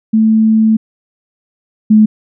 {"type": "tone pair in turn", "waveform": "sine", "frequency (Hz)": [220, 215.2], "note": ["A3", "A3"], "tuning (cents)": [0, -38], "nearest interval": "unison", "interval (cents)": 38, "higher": "first", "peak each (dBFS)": [-6, -3], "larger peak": "second", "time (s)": [[0.13, 0.77], [1.9, 2.06]], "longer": "first", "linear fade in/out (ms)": 10, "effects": []}